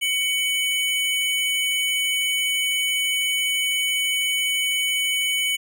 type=tone pair together; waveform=square; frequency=2247 / 2996 Hz; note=C#7 / F#7; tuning=+23 / +21 cents; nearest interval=perfect fourth; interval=498 cents; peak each=-25 / -23 dBFS; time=0.01-5.57 s; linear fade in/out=20 ms; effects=none